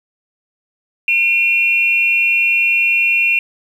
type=tone pair together; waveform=sine; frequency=2410 / 2730 Hz; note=D7 / F7; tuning=+44 / -40 cents; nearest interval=major second; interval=216 cents; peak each=-14 dBFS; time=1.08-3.39 s; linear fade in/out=2 ms; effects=7-bit